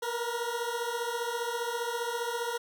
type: beating tone pair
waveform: 20% pulse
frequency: 466.2 / 481.2 Hz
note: A#4 / B4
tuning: 0 / -45 cents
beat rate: 15 Hz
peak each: -29 dBFS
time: 0.02-2.58 s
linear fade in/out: 10 ms
effects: none